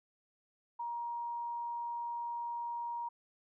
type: tone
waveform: sine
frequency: 945 Hz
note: A#5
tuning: 23 cents sharp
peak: -36 dBFS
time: 0.79-3.09 s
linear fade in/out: 10 ms
effects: none